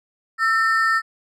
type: ring-modulated tone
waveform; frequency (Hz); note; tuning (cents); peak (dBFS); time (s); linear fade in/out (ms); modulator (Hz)
triangle; 1568; G6; 0; -11; 0.38-1.02; 50; 241
effects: none